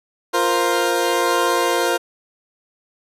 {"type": "chord", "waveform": "20% pulse", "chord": "F suspended fourth", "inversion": "none", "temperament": "equal", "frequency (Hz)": [349.2, 466.2, 523.3], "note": ["F4", "Bb4", "C5"], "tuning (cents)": [0, 0, 0], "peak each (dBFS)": -16, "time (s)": [0.33, 1.98], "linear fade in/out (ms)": 20, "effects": ["resampled to 32000 Hz"]}